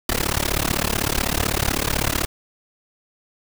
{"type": "noise with amplitude modulation", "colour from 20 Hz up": "pink", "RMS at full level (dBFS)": -18, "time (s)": [0.09, 2.26], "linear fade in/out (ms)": 2, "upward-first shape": "sine", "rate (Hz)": 35.9, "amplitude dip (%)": 100, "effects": []}